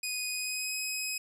15% pulse tone with pitch glide, 2489 to 2531 Hz, D#7 to D#7, 0 to +29 cents, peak -25 dBFS, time 0.03-1.18 s, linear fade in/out 5 ms, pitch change +29 cents, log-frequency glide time 0.29-0.74 s, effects none

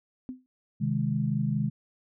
sine tone with exponential decay, 255.6 Hz, C4, 40 cents flat, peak -30 dBFS, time 0.29-0.46 s, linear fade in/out 0 ms, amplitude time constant 35 ms
sine chord, Ab major, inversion first, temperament equal, 130.81 / 155.56 / 207.7 Hz, C3 / Eb3 / Ab3, 0 / 0 / 0 cents, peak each -29 dBFS, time 0.8-1.7 s, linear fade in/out 20 ms
effects none

